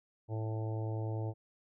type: harmonic tone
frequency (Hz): 110.1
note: A2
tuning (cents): +2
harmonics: 1 / 3 / 4 / 5 / 6 / 7 / 8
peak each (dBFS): -34 / -44 / -46 / -48 / -50 / -51 / -52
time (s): 0.28-1.34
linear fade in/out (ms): 50
effects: none